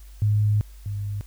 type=tone pair in turn; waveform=sine; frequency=105 / 101.83 Hz; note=G#2 / G#2; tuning=+19 / -34 cents; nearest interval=minor second; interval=53 cents; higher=first; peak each=-17 / -26 dBFS; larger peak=first; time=0.22-0.61 / 0.86-1.21 s; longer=first; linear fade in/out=0 ms; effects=added 50 Hz sine -41 dBFS peak until 1.26 s + white hiss -56 dBFS RMS until 1.26 s